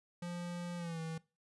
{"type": "tone with pitch glide", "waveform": "square", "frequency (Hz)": [174.61, 161.98], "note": ["F3", "E3"], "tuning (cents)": [0, -30], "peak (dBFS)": -40, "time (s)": [0.22, 1.18], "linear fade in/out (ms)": 5, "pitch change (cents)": -130, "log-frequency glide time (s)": [0.77, 1], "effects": ["noise-tail reverb RT60 0.3 s tail -21 dB re dry", "resampled to 24000 Hz"]}